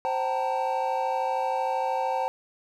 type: tone cluster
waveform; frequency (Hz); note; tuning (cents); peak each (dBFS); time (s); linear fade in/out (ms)
triangle; 525 / 769 / 887 / 940; C5 / G5 / A5 / A#5; +6 / -33 / +14 / +14; -28 / -27 / -27 / -34; 0.05-2.28; 0
effects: none